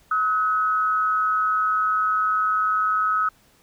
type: tone pair together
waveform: sine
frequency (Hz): 1279.9 / 1480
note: D#6 / F#6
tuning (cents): +49 / 0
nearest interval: minor third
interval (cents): 251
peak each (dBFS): -19 / -27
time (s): 0.11-3.29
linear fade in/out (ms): 5
effects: pink hiss -58 dBFS RMS until 3.62 s